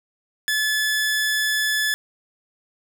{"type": "tone", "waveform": "sawtooth", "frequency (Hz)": 1725, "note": "A6", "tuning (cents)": -35, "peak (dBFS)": -16, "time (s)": [0.48, 1.94], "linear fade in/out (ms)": 0, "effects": []}